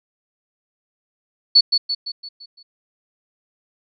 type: tone with echo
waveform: sine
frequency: 4435 Hz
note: C#8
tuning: in tune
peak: -7 dBFS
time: 1.55-1.61 s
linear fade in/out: 10 ms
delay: 170 ms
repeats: 6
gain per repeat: -6 dB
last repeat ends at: 2.63 s
effects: none